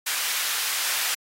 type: high-pass noise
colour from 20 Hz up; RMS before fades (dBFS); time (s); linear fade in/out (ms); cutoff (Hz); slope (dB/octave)
pink; -26; 0.06-1.15; 10; 1600; 12
effects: AAC 48 kbps